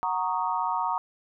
sine chord, D# minor seventh, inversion first, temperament equal, 740 / 932.3 / 1108.7 / 1244.5 Hz, F#5 / A#5 / C#6 / D#6, 0 / 0 / 0 / 0 cents, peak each -32 / -27 / -32 / -33 dBFS, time 0.03-0.98 s, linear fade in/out 0 ms, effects none

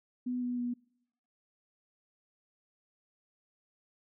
sine tone with pitch steps, 248.5 / 245.8 / 243.1 Hz, B3 / B3 / B3, +11 / -8 / -27 cents, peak -31 dBFS, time 0.26-0.74 s, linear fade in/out 10 ms, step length 160 ms, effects noise-tail reverb RT60 0.8 s tail -26 dB re dry

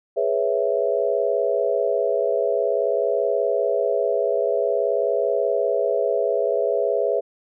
sine chord, C# minor seventh, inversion second, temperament equal, 415.3 / 493.9 / 554.4 / 659.3 Hz, G#4 / B4 / C#5 / E5, 0 / 0 / 0 / 0 cents, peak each -24 dBFS, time 0.16-7.21 s, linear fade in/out 20 ms, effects none

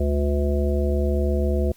harmonic tone, 72 Hz, D2, 34 cents flat, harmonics 1 / 3 / 5 / 7 / 9, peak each -20 / -28 / -27 / -29 / -31 dBFS, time 0-1.72 s, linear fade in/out 5 ms, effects white hiss -56 dBFS RMS until 1.76 s + Opus 32 kbps

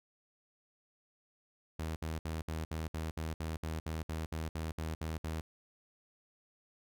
sawtooth tone bursts, 79.8 Hz, D#2, 44 cents sharp, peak -32 dBFS, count 16, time 1.79-5.41 s, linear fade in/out 5 ms, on 170 ms, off 60 ms, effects none

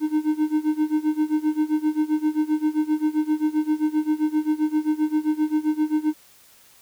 triangle tone with tremolo, 306.7 Hz, D#4, 25 cents flat, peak -14 dBFS, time 0-6.14 s, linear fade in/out 50 ms, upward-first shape sine, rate 7.6 Hz, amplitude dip 90%, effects white hiss -53 dBFS RMS until 6.81 s

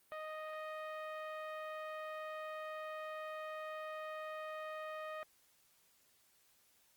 10% pulse tone with low-pass filter, 622 Hz, D#5, 1 cent flat, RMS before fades -45 dBFS, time 0.12-5.23 s, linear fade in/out 0 ms, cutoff 1400 Hz, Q 0.73, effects white hiss -71 dBFS RMS until 6.96 s + Opus 32 kbps

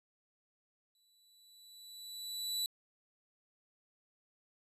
sawtooth tone with exponential growth, 3956 Hz, B7, 2 cents sharp, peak -29 dBFS, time 0.95-2.66 s, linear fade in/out 1 ms, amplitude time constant 370 ms, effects resampled to 32000 Hz

